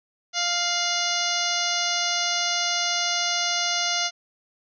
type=harmonic tone with a mistuned harmonic; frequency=698.5 Hz; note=F5; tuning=in tune; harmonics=1 / 2 / 3 / 4 / 5 / 6 / 7 / 8 / 9; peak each=-31 / -31 / -31 / -31 / -31 / -31 / -31 / -31 / -31 dBFS; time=0.33-4.11 s; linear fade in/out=50 ms; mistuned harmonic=4; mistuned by=+53 cents; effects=none